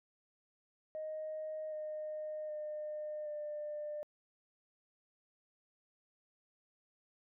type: tone with pitch steps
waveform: sine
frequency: 622.3 / 614.1 / 606 / 598 Hz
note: D#5 / D#5 / D#5 / D5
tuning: 0 / -23 / -46 / +31 cents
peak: -38 dBFS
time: 0.95-4.03 s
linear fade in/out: 0 ms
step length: 770 ms
effects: tanh soft clip ceiling -34 dBFS